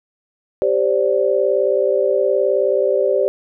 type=chord; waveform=sine; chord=G suspended fourth; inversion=none; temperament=equal with one note detuned; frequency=392 / 523.3 / 582.3 Hz; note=G4 / C5 / D5; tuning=0 / 0 / -15 cents; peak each=-18 dBFS; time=0.62-3.28 s; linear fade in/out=0 ms; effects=none